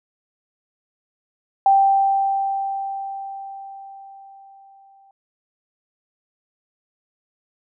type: tone with exponential decay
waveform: sine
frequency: 784 Hz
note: G5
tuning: in tune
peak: -10 dBFS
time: 1.66-5.11 s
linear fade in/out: 2 ms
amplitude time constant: 750 ms
effects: none